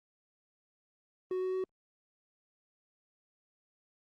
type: tone with pitch steps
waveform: triangle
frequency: 370 / 372.4 / 374.7 Hz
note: F#4 / F#4 / F#4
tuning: 0 / +11 / +22 cents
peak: -29 dBFS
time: 1.31-1.64 s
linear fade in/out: 2 ms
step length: 110 ms
effects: Opus 32 kbps